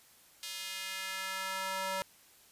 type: tone with high-pass filter sweep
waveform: square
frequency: 190.6 Hz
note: G3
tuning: 48 cents flat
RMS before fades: -38 dBFS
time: 0.43-2.02 s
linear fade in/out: 0 ms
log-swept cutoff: 3500 to 720 Hz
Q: 1.2
effects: white hiss -61 dBFS RMS until 2.51 s + resampled to 32000 Hz